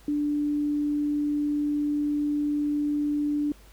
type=tone; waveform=sine; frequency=293.7 Hz; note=D4; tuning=in tune; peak=-23 dBFS; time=0.08-3.52 s; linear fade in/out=2 ms; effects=added 50 Hz sine -51 dBFS peak until 3.72 s + pink hiss -56 dBFS RMS until 3.72 s